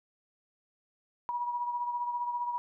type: beating tone pair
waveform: sine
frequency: 964 / 979 Hz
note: B5 / B5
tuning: -42 / -15 cents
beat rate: 15 Hz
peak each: -31 / -40 dBFS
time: 1.29-2.58 s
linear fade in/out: 0 ms
effects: none